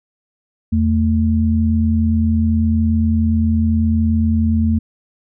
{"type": "tone pair together", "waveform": "sine", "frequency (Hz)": [83.34, 222.5], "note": ["E2", "A3"], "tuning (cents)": [19, 20], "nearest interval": "octave + perfect fourth", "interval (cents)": 1701, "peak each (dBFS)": -15, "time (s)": [0.72, 4.79], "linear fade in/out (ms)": 10, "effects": []}